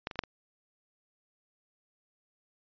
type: clicks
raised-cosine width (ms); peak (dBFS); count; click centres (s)
0.3; -17 / -24 / -29 / -10 / -26; 5; 0.071 / 0.112 / 0.157 / 0.191 / 0.237
effects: resampled to 11025 Hz